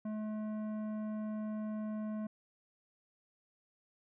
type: tone with tanh clipping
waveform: sine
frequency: 214.5 Hz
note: A3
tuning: 44 cents flat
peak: -38 dBFS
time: 0.05-2.27 s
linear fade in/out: 5 ms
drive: 12 dB
effects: none